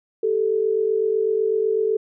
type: tone pair together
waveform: sine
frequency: 392 / 440 Hz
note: G4 / A4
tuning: 0 / 0 cents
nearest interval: major second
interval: 200 cents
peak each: -23 / -19 dBFS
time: 0.23-1.97 s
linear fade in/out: 5 ms
effects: none